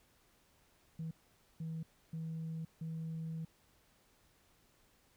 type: tone bursts at uneven times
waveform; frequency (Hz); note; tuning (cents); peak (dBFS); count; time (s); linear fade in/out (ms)
sine; 161.6; E3; -34; -37; 4; 0.99-1.11 / 1.6-1.83 / 2.13-2.65 / 2.81-3.45; 5
effects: tanh soft clip ceiling -36 dBFS + pink hiss -70 dBFS RMS until 5.16 s